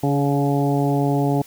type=harmonic tone with a mistuned harmonic; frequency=141.6 Hz; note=C#3; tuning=37 cents sharp; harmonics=1 / 2 / 3 / 4 / 5 / 6; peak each=-20 / -21 / -25 / -30 / -26 / -29 dBFS; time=0.03-1.42 s; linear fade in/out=5 ms; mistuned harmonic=3; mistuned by=-16 cents; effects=white hiss -46 dBFS RMS until 1.46 s